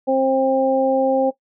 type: harmonic tone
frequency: 265.5 Hz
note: C4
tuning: 25 cents sharp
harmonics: 1 / 2 / 3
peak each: -21 / -16 / -22 dBFS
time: 0.07-1.31 s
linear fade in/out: 20 ms
effects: noise-tail reverb RT60 0.1 s tail -17 dB re dry